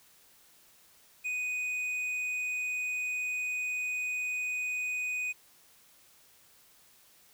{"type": "tone with tanh clipping", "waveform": "triangle", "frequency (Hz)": 2489, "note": "D#7", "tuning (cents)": 0, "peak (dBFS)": -32, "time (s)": [1.24, 5.33], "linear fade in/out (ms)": 20, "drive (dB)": 10, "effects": ["white hiss -61 dBFS RMS until 7.33 s"]}